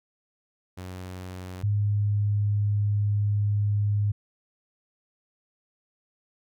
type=tone pair in turn; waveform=sawtooth / sine; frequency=91.9 / 103.15 Hz; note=F#2 / G#2; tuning=-11 / -11 cents; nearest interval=major second; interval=200 cents; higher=second; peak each=-32 / -21 dBFS; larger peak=second; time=0.77-1.63 / 1.63-4.12 s; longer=second; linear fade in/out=10 ms; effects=none